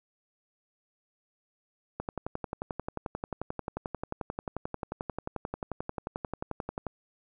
click train, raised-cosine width 1 ms, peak -19 dBFS, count 56, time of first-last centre 2-6.867 s, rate 11.3 Hz, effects none

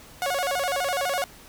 sawtooth tone with vibrato, 635 Hz, D#5, 35 cents sharp, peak -20 dBFS, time 0.22-1.24 s, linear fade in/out 0 ms, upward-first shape square, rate 12 Hz, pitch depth 230 cents each way, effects pink hiss -48 dBFS RMS until 1.48 s

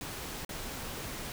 pink noise with dropouts, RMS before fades -40 dBFS, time 0.01-1.32 s, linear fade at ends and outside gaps 1 ms, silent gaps 0.449-0.492 s, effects none

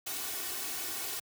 white noise with comb filter, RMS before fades -37 dBFS, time 0.06-1.2 s, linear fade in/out 10 ms, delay 2.7 ms, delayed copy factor +0.9, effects high-pass 100 Hz 12 dB/octave

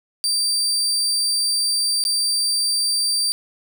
30% pulse tone with dropouts, 4675 Hz, D8, 9 cents flat, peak -15 dBFS, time 0.24-3.32 s, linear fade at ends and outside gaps 0 ms, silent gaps 2.039-2.051 s, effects none

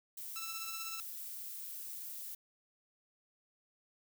violet noise, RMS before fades -45 dBFS, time 0.17-2.35 s, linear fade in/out 5 ms
10% pulse tone with tremolo, 1325 Hz, E6, 9 cents sharp, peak -32 dBFS, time 0.36-1 s, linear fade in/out 0 ms, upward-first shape triangle, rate 16 Hz, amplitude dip 55%
effects none

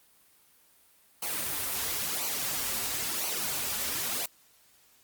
white noise with flanger, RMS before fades -32 dBFS, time 1.22-4.26 s, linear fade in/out 5 ms, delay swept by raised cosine 0.56 to 6.56 ms, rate 0.98 Hz, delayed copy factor -0.65, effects white hiss -62 dBFS RMS until 5.03 s + Opus 32 kbps

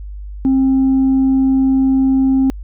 sine tone, 265.7 Hz, C4, 27 cents sharp, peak -8 dBFS, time 0.45-2.5 s, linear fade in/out 0 ms, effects tanh soft clip ceiling -8 dBFS + added 50 Hz sine -26 dBFS peak until 2.63 s

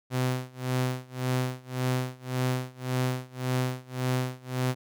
sawtooth tone with tremolo, 127.6 Hz, C3, 43 cents flat, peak -20 dBFS, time 0.1-4.75 s, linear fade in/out 50 ms, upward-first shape sine, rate 1.8 Hz, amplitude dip 95%, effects none

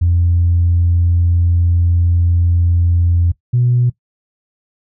sine tone pair in turn, 86.3 / 122.33 Hz, F2 / B2, -20 / -16 cents, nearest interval tritone, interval 604 cents, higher second, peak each -9 dBFS, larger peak neither, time 0.01-3.32 / 3.53-3.9 s, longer first, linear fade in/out 10 ms, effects noise-tail reverb RT60 0.1 s tail -18 dB re dry + tanh soft clip ceiling -5 dBFS

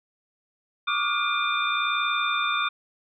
sine tone cluster, 1146 / 1207 / 1423 / 2405 / 3585 Hz, D6 / D6 / F6 / D7 / A7, -43 / +47 / +32 / +41 / +32 cents, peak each -29 dBFS, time 0.87-2.69 s, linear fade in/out 10 ms, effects none

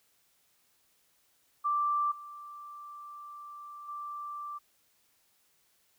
sine tone with level steps, 1174.7 Hz, D6, in tune, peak -26 / -43 / -37 dBFS, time 1.64-4.59 s, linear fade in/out 20 ms, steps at 2.11 / 3.88 s, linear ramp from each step 10 ms, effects white hiss -70 dBFS RMS until 5.98 s

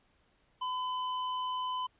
square tone, 1010 Hz, B5, 39 cents sharp, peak -33 dBFS, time 0.61-1.87 s, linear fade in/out 10 ms, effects pink hiss -70 dBFS RMS until 1.99 s + resampled to 8000 Hz

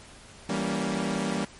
sawtooth chord, E diminished seventh, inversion none, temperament equal with one note detuned, 164.81 / 196 / 233.1 / 281.1 Hz, E3 / G3 / Bb3 / Db4, 0 / 0 / 0 / +24 cents, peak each -30 / -26 / -28 / -30 dBFS, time 0.49-1.45 s, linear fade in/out 5 ms, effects pink hiss -49 dBFS RMS until 1.59 s + MP3 48 kbps

